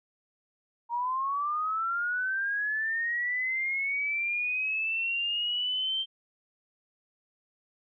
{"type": "linear sweep", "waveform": "sine", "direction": "up", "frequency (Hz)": [932.3, 3151], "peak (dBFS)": -27, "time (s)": [0.89, 6.06], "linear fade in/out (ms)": 50, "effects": []}